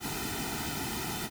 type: noise with comb filter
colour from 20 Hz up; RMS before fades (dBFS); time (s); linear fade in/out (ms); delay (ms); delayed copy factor
pink; -35; 0-1.3; 50; 1.8; -0.9
effects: none